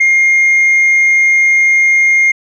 sine tone, 2126 Hz, C7, 27 cents sharp, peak -4 dBFS, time 0-2.32 s, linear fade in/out 10 ms, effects tanh soft clip ceiling -5 dBFS

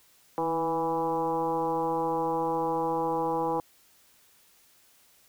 sine tone with frequency modulation, 657 Hz, E5, 6 cents flat, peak -25 dBFS, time 0.38-3.6 s, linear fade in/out 0 ms, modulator 166 Hz, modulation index 2.2, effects white hiss -61 dBFS RMS until 5.28 s

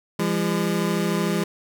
25% pulse tone pair together, 169.69 / 203 Hz, F3 / G#3, -50 / -39 cents, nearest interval minor third, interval 311 cents, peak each -20 dBFS, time 0.19-1.44 s, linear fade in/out 5 ms, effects none

